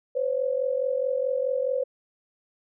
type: tone pair together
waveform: sine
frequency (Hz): 509.7 / 554.4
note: C5 / C#5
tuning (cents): -45 / 0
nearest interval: minor second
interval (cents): 145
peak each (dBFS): -25 / -27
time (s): 0.15-1.84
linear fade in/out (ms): 10
effects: none